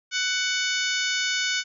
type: harmonic tone with a mistuned harmonic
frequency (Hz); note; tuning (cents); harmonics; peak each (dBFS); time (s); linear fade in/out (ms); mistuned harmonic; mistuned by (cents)
745; F#5; +12; 2 / 3 / 4 / 5 / 6 / 7 / 8 / 9; -28 / -30 / -31 / -32 / -33 / -33 / -34 / -35; 0.11-1.64; 50; 5; -50
effects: none